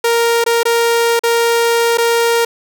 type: tone with dropouts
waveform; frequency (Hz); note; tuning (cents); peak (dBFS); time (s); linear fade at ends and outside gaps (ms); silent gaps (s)
sawtooth; 466.2; A#4; 0; -7; 0.04-2.45; 5; 0.441-0.462 / 0.632-0.653 / 1.194-1.235 / 1.974-1.982
effects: none